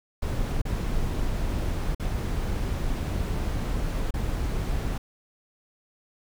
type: noise with dropouts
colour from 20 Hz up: brown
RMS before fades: -27 dBFS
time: 0.22-4.98 s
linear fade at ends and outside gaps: 5 ms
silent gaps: 0.617-0.652 / 1.948-1.997 / 4.108-4.139 s
effects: none